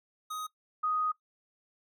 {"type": "tone pair in turn", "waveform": ["square", "sine"], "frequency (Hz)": [1253, 1247.1], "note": ["D#6", "D#6"], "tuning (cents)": [12, 4], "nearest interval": "unison", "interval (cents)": 8, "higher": "first", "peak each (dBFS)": [-36, -27], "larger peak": "second", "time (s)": [[0.3, 0.47], [0.83, 1.12]], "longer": "second", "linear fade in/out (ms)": 10, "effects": ["noise-tail reverb RT60 0.1 s tail -18 dB re dry"]}